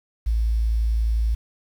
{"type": "tone with quantisation", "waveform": "sine", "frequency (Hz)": 55.7, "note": "A1", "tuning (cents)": 22, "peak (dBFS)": -18, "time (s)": [0.26, 1.35], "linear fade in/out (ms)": 10, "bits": 8, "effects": []}